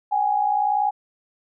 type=tone pair together; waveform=sine; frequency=769 / 829.5 Hz; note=G5 / G#5; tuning=-33 / -2 cents; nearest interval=minor second; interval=131 cents; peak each=-24 / -19 dBFS; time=0.11-0.91 s; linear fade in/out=20 ms; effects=none